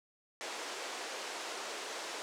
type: band-pass noise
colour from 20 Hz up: pink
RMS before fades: -42 dBFS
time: 0.41-2.22 s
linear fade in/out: 0 ms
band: 380 to 8000 Hz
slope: 24 dB/octave
effects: none